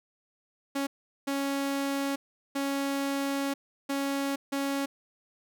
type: tone bursts at uneven times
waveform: sawtooth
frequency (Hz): 277.2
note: C#4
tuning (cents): 0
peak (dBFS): -24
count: 5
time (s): 0.75-0.87 / 1.27-2.16 / 2.55-3.54 / 3.89-4.36 / 4.52-4.86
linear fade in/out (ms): 10
effects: none